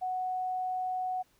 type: tone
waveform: sine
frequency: 740 Hz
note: F#5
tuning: in tune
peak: -30 dBFS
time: 0.01-1.23 s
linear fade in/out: 20 ms
effects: pink hiss -68 dBFS RMS until 1.39 s